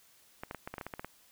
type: clicks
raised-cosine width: 0.5 ms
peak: -24 dBFS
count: 11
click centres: 0.435 / 0.511 / 0.547 / 0.675 / 0.74 / 0.782 / 0.812 / 0.866 / 0.938 / 0.995 / 1.046 s
effects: white hiss -63 dBFS RMS until 1.31 s

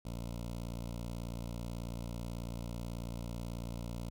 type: tone with notch filter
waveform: 15% pulse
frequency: 58.27 Hz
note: A#1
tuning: in tune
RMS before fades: -41 dBFS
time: 0.05-4.1 s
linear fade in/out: 5 ms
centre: 1700 Hz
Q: 0.99
effects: none

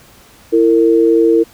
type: tone pair together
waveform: sine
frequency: 333.3 / 456.4 Hz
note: E4 / A#4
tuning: +19 / -37 cents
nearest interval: perfect fourth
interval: 544 cents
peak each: -10 dBFS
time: 0.52-1.44 s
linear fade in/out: 20 ms
effects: pink hiss -44 dBFS RMS until 1.53 s

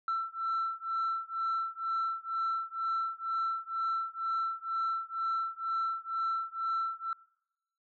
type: beating tone pair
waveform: sine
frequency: 1337 / 1339.1 Hz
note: E6 / E6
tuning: +24 / +27 cents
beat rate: 2.1 Hz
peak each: -32 / -33 dBFS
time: 0.08-7.13 s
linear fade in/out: 2 ms
effects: noise-tail reverb RT60 0.9 s tail -25 dB re dry + tanh soft clip ceiling -26 dBFS

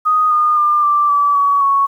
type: tone with pitch steps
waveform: sine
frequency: 1244.5 / 1221 / 1197.9 / 1175.3 / 1153.1 / 1131.4 / 1110 Hz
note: D#6 / D#6 / D6 / D6 / D6 / C#6 / C#6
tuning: 0 / -33 / +34 / +1 / -32 / +35 / +2 cents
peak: -10 dBFS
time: 0.05-1.87 s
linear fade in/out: 20 ms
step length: 260 ms
effects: 8-bit

